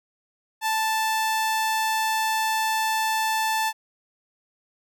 sawtooth tone, 880 Hz, A5, in tune, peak -18 dBFS, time 0.61-3.73 s, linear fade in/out 50 ms, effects none

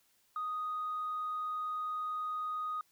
sine tone, 1244.5 Hz, D#6, in tune, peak -33 dBFS, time 0.36-2.81 s, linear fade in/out 2 ms, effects tanh soft clip ceiling -30 dBFS + white hiss -71 dBFS RMS until 2.91 s

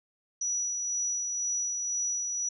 sine tone with tremolo, 5870 Hz, F#8, 15 cents flat, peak -27 dBFS, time 0.41-2.49 s, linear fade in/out 5 ms, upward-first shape sine, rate 2 Hz, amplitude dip 30%, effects none

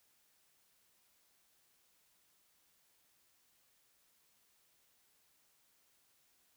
silence, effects white hiss -73 dBFS RMS until 6.56 s

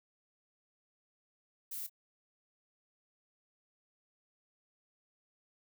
violet noise with echo, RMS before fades -41 dBFS, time 1.71-1.87 s, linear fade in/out 10 ms, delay 27 ms, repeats 1, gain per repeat -15 dB, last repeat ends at 1.897 s, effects none

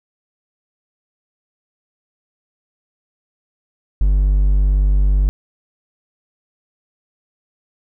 triangle tone, 49 Hz, G1, in tune, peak -9 dBFS, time 4.01-5.29 s, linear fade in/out 0 ms, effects none

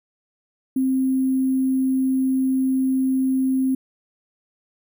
sine tone with sample-and-hold, 262.8 Hz, C4, 8 cents sharp, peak -17 dBFS, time 0.76-3.75 s, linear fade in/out 5 ms, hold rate 11025 Hz, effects none

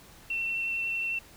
sine tone with vibrato, 2702 Hz, E7, 42 cents sharp, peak -28 dBFS, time 0.3-1.19 s, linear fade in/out 5 ms, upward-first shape sine, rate 11 Hz, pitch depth 9 cents each way, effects pink hiss -53 dBFS RMS until 1.36 s

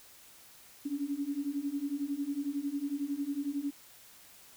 sine beating tone pair, 277.2 / 288.2 Hz, C#4 / D4, 0 / -33 cents, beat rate 11 Hz, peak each -36 / -34 dBFS, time 0.85-3.71 s, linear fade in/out 10 ms, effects white hiss -56 dBFS RMS until 4.56 s

